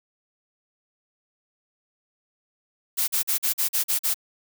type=noise bursts; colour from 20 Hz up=blue; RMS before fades=-23 dBFS; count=8; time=2.97-4.144 s; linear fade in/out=20 ms; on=110 ms; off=42 ms; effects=none